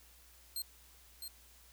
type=tone with echo; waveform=15% pulse; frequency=4186 Hz; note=C8; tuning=in tune; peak=-30 dBFS; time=0.56-0.62 s; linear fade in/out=2 ms; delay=660 ms; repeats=1; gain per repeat=-6 dB; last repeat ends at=1.28 s; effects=added 60 Hz sine -63 dBFS peak until 1.72 s + white hiss -62 dBFS RMS until 1.72 s